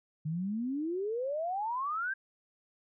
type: exponential sweep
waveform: sine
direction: up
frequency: 149.2 to 1617 Hz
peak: -31 dBFS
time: 0.25-2.14 s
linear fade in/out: 10 ms
effects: none